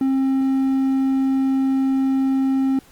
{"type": "tone", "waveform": "triangle", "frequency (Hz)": 267.1, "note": "C4", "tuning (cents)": 36, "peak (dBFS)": -14, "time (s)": [0.01, 2.79], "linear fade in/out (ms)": 2, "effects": ["pink hiss -51 dBFS RMS until 2.91 s", "Opus 32 kbps"]}